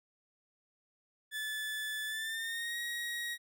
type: tone with pitch glide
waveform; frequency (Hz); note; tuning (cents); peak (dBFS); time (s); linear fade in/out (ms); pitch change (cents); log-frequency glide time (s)
30% pulse; 1737 to 1894.2; A6 to A#6; -23 to +27; -33; 1.31-3.38; 50; +150; 2.07-2.78
effects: none